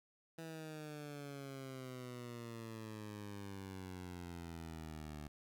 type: exponential sweep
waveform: 15% pulse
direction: down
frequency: 164.3 to 73.8 Hz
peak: -40 dBFS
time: 0.38-5.28 s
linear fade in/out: 5 ms
effects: none